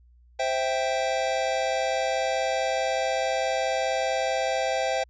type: chord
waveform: square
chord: C major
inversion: none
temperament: equal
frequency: 523.3 / 659.3 / 784 Hz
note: C5 / E5 / G5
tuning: 0 / 0 / 0 cents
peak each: -29 dBFS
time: 0.39-5.04 s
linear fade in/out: 10 ms
effects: added 60 Hz sine -53 dBFS peak until 5.09 s + resampled to 16000 Hz